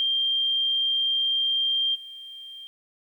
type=tone with level steps; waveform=sine; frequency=3182 Hz; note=G7; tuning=25 cents sharp; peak=-21 / -38 dBFS; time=0-2.67 s; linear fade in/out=0 ms; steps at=1.94 s; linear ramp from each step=20 ms; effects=10-bit